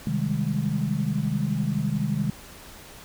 sine chord, Ab major seventh, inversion first, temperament equal, 130.81 / 155.56 / 196 / 207.7 Hz, C3 / Eb3 / G3 / Ab3, 0 / 0 / 0 / 0 cents, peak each -29 / -27 / -30 / -28 dBFS, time 0.07-2.3 s, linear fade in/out 2 ms, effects pink hiss -45 dBFS RMS until 3.04 s

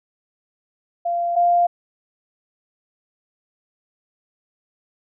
sine tone pair in turn, 691 / 697.8 Hz, F5 / F5, -19 / -2 cents, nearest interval unison, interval 17 cents, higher second, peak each -19 / -13 dBFS, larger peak second, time 1.05-1.36 / 1.36-1.67 s, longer neither, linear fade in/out 10 ms, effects none

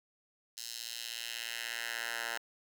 10% pulse tone with high-pass filter sweep, 116.54 Hz, A#2, in tune, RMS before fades -40 dBFS, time 0.57-2.38 s, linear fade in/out 5 ms, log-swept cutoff 4900 to 1200 Hz, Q 1.5, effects none

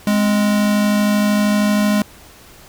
square tone pair together, 207.7 / 260.6 Hz, G#3 / C4, 0 / -7 cents, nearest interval major third, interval 393 cents, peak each -14 / -25 dBFS, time 0.07-2.02 s, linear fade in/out 2 ms, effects pink hiss -43 dBFS RMS until 2.68 s

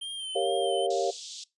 square tone with vibrato, 3136 Hz, G7, in tune, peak -34 dBFS, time 0.01-0.87 s, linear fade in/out 10 ms, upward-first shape sine, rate 2.3 Hz, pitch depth 44 cents each way
sine chord, G half-diminished seventh, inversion none, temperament equal, 392 / 466.2 / 554.4 / 698.5 Hz, G4 / Bb4 / Db5 / F5, 0 / 0 / 0 / 0 cents, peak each -30 dBFS, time 0.35-1.11 s, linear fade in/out 10 ms
pink band-pass noise, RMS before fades -42 dBFS, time 0.9-1.44 s, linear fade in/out 5 ms, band 3300 to 7600 Hz, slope 48 dB/octave
effects noise-tail reverb RT60 0.2 s tail -21 dB re dry + resampled to 24000 Hz

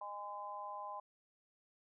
harmonic tone, 204.7 Hz, G#3, 25 cents flat, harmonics 3 / 4 / 5, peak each -51 / -47 / -45 dBFS, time 0.01-1 s, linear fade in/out 5 ms, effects none

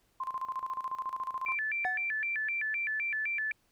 sine tone with tremolo, 1046.5 Hz, C6, in tune, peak -31 dBFS, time 0.2-1.55 s, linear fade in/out 5 ms, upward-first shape square, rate 14 Hz, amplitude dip 75%
sine tone with vibrato, 2024 Hz, B6, 42 cents sharp, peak -30 dBFS, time 1.46-3.52 s, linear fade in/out 2 ms, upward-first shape square, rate 3.9 Hz, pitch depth 260 cents each way
triangle tone with exponential decay, 740 Hz, F#5, in tune, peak -26 dBFS, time 1.85-2.08 s, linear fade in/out 0 ms, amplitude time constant 50 ms
effects pink hiss -71 dBFS RMS until 3.71 s

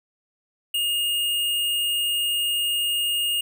square tone, 2844 Hz, F7, 31 cents sharp, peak -22 dBFS, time 0.74-3.41 s, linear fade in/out 5 ms, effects none

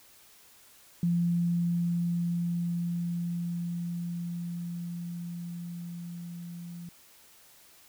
sine tone with level ramp, 172.4 Hz, F3, 22 cents flat, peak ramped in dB -23 to -39 dBFS, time 1.03-6.89 s, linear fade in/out 2 ms, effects white hiss -57 dBFS RMS until 7.88 s

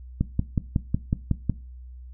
click train, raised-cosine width 5 ms, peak -9 dBFS, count 8, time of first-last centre 0.21-1.497 s, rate 5.44 Hz, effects noise-tail reverb RT60 0.3 s tail -18 dB re dry + added 62 Hz sine -39 dBFS peak until 2.13 s

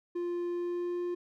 triangle tone with pitch glide, 349.2 to 352.2 Hz, F4 to F4, 0 to +15 cents, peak -29 dBFS, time 0.15-1.15 s, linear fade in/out 10 ms, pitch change +15 cents, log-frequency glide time 0.51-1.02 s, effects none

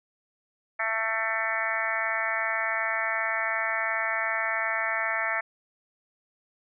harmonic tone, 222.7 Hz, A3, 21 cents sharp, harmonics 3 / 4 / 5 / 6 / 7 / 8 / 9 / 10, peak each -34 / -36 / -39 / -33 / -38 / -30 / -33 / -33 dBFS, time 0.79-5.41 s, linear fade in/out 10 ms, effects none

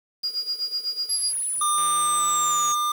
sine tone with tremolo, 4850 Hz, D#8, 45 cents flat, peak -22 dBFS, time 0.23-1.33 s, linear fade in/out 10 ms, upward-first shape sine, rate 8 Hz, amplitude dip 80%
sine linear sweep, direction down, 11210 to 6500 Hz, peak -24 dBFS, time 1.09-2.75 s, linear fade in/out 10 ms
square tone, 1200 Hz, D6, 37 cents sharp, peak -22 dBFS, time 1.61-2.92 s, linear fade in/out 5 ms
click train, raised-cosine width 0.3 ms, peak -25 dBFS, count 154, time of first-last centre 1.78-2.719 s, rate 163 Hz
effects 7-bit

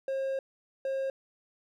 triangle tone pair in turn, 537 / 537 Hz, C5 / C5, +45 / +45 cents, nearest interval unison, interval 0 cents, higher neither, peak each -27 dBFS, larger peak neither, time 0.08-0.39 / 0.85-1.1 s, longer first, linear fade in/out 2 ms, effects none

